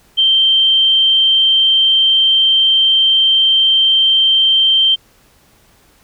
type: tone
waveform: sine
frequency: 3136 Hz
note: G7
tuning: in tune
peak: -8 dBFS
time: 0.17-4.96 s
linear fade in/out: 20 ms
effects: pink hiss -51 dBFS RMS until 6.03 s